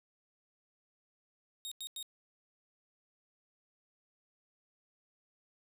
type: tone bursts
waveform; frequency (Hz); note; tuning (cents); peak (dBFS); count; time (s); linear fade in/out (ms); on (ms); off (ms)
sawtooth; 3729; A#7; 0; -37; 3; 1.65-2.027; 0; 65; 91
effects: none